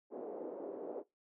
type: band-pass noise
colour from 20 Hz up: white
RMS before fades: -44 dBFS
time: 0.1-1.04 s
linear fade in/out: 50 ms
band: 320 to 550 Hz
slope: 24 dB/octave
effects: noise-tail reverb RT60 0.2 s tail -22 dB re dry